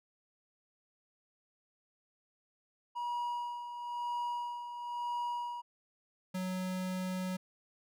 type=tone with tremolo; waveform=triangle; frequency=961 Hz; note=B5; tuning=48 cents flat; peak=-31 dBFS; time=2.95-5.62 s; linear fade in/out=20 ms; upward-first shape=sine; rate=1 Hz; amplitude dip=60%
type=tone; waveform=square; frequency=185 Hz; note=F#3; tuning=in tune; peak=-35 dBFS; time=6.34-7.37 s; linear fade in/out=10 ms
effects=none